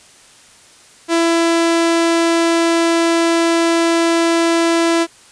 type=tone; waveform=sawtooth; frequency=334.1 Hz; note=E4; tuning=23 cents sharp; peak=-8 dBFS; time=1.08-5.07 s; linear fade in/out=50 ms; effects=white hiss -45 dBFS RMS until 5.31 s + resampled to 22050 Hz